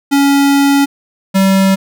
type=tone pair in turn; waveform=square; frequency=280 / 192.81 Hz; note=C#4 / G3; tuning=+18 / -28 cents; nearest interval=tritone; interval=646 cents; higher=first; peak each=-8 / -8 dBFS; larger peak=neither; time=0.11-0.86 / 1.34-1.76 s; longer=first; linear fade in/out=20 ms; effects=none